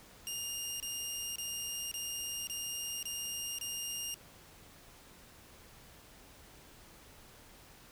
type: tone bursts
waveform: 15% pulse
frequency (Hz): 2823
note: F7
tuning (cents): +18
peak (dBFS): -30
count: 7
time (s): 0.27-4.142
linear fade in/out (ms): 0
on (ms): 530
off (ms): 27
effects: pink hiss -57 dBFS RMS until 7.91 s